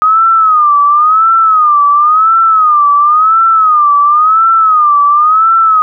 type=tone with vibrato; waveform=sine; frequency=1244.5 Hz; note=D#6; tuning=in tune; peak=-4 dBFS; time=0.02-5.82 s; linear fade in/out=0 ms; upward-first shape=sine; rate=0.95 Hz; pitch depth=130 cents each way; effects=none